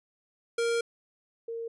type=tone pair in turn; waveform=square / sine; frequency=466.2 / 460 Hz; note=A#4 / A#4; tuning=0 / -23 cents; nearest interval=unison; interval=23 cents; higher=first; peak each=-26 / -33 dBFS; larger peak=first; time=0.58-0.81 / 1.48-1.68 s; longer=first; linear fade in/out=5 ms; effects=resampled to 24000 Hz